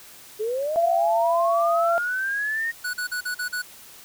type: linear sweep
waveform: sine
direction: up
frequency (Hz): 413.5 to 1864.7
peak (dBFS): -23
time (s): 0.39-2.72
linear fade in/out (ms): 20
type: tone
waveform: sine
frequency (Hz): 678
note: E5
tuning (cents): +49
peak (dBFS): -19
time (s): 0.76-1.98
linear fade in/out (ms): 0
type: tone bursts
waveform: square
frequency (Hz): 1474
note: F#6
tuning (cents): -7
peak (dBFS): -26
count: 6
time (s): 2.84-3.621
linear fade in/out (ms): 10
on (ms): 96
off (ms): 41
effects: white hiss -46 dBFS RMS until 4.04 s